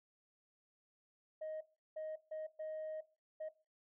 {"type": "tone bursts at uneven times", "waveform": "sine", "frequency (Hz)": 625, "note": "D#5", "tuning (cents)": 8, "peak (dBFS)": -39, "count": 5, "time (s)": [[1.41, 1.61], [1.96, 2.16], [2.31, 2.47], [2.59, 3.01], [3.4, 3.49]], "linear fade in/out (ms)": 10, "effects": ["noise-tail reverb RT60 0.3 s tail -17 dB re dry", "tanh soft clip ceiling -39 dBFS"]}